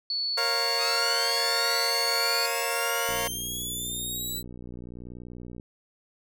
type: tone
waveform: sine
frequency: 4435 Hz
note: C#8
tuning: in tune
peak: -26 dBFS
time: 0.1-2.46 s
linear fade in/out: 2 ms
type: chord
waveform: 15% pulse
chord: Bb minor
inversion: none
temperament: equal with one note detuned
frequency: 466.2 / 549.3 / 698.5 Hz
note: Bb4 / Db5 / F5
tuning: 0 / -16 / 0 cents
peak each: -25 dBFS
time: 0.37-3.28 s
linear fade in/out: 10 ms
type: linear sweep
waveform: 10% pulse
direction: up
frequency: 1216 to 4000 Hz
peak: -24 dBFS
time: 0.77-4.43 s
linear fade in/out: 50 ms
type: click train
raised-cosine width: 3 ms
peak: -29 dBFS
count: 153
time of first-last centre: 3.09-5.598 s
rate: 60.6 Hz
effects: none